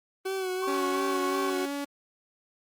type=tone with vibrato; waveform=40% pulse; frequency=376.5 Hz; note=F#4; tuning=30 cents sharp; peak=-28 dBFS; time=0.25-1.66 s; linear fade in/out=10 ms; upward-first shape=sine; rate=2.8 Hz; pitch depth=40 cents each way
type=tone; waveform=sine; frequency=1100 Hz; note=C#6; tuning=14 cents flat; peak=-31 dBFS; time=0.62-1.5 s; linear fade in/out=5 ms
type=tone with pitch glide; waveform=sawtooth; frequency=280 to 283.7 Hz; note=C#4 to C#4; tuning=+18 to +40 cents; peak=-27 dBFS; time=0.67-1.85 s; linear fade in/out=10 ms; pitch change=+22 cents; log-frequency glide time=1.67-1.72 s
effects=Opus 32 kbps